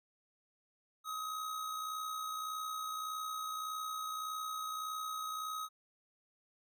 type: tone with amplitude modulation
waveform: square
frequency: 1266 Hz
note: D#6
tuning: 30 cents sharp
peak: -37 dBFS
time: 1.04-5.69 s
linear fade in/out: 50 ms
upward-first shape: sine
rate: 61.7 Hz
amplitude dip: 40%
effects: none